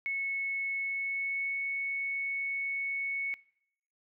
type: tone with pitch glide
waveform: sine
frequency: 2200 to 2213 Hz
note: C#7 to C#7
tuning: -14 to -3 cents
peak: -30 dBFS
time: 0.06-3.34 s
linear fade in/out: 0 ms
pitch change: +11 cents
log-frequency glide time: 0.78-1.58 s
effects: noise-tail reverb RT60 0.7 s tail -22 dB re dry